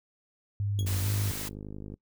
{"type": "tone with vibrato", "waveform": "sine", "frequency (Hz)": 97.8, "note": "G2", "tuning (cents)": -4, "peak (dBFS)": -27, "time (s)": [0.6, 1.31], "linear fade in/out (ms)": 0, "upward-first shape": "square", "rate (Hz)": 2.2, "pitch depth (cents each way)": 60}
{"type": "tone with exponential decay", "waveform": "sawtooth", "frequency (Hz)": 3322, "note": "G#7", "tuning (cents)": 0, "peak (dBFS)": -30, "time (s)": [0.79, 0.89], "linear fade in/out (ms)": 1, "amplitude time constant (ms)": 20}
{"type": "click train", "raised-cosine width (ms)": 3, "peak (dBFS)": -28, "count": 60, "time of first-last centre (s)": [0.79, 1.94], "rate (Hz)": 51.3}
{"type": "noise", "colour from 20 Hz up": "white", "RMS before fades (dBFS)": -37, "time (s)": [0.86, 1.49], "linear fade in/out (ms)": 10}
{"effects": ["noise-tail reverb RT60 0.1 s tail -22 dB re dry"]}